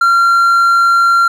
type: tone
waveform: triangle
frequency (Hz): 1376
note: F6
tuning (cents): -26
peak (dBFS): -5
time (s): 0.01-1.28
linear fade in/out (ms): 5
effects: none